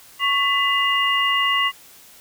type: tone cluster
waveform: sine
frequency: 1109 / 2001 / 2827 Hz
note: C#6 / B6 / F7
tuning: 0 / +22 / +20 cents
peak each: -21 dBFS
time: 0.19-1.72 s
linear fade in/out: 50 ms
effects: white hiss -47 dBFS RMS until 2.2 s